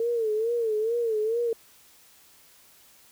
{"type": "tone with vibrato", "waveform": "sine", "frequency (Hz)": 450.5, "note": "A4", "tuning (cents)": 41, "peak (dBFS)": -23, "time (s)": [0, 1.53], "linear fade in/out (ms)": 2, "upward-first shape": "sine", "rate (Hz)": 2.3, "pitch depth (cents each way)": 100, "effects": ["white hiss -56 dBFS RMS until 3.11 s"]}